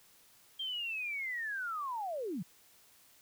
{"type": "linear sweep", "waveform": "sine", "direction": "down", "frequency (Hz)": [3200, 147.3], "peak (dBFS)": -35, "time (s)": [0.59, 2.43], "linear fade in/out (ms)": 10, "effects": ["white hiss -63 dBFS RMS until 3.21 s"]}